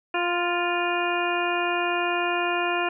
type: harmonic tone with a mistuned harmonic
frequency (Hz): 350.2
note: F4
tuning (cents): +5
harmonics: 1 / 2 / 3 / 4 / 5 / 7 / 8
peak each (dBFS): -28 / -28 / -30 / -31 / -33 / -30 / -34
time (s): 0.14-2.89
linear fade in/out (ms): 5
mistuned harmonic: 3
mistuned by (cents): -15
effects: none